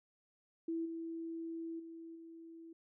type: tone with level steps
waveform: sine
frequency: 329.6 Hz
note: E4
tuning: in tune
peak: -35 / -40 / -47 / -50 dBFS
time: 0.68-2.73 s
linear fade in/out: 5 ms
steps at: 0.85 / 1.79 / 2.15 s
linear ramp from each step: 10 ms
effects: none